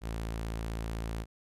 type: tone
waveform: sawtooth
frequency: 55.8 Hz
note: A1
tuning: 25 cents sharp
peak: -30 dBFS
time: 0.01-1.26 s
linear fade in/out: 50 ms
effects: resampled to 32000 Hz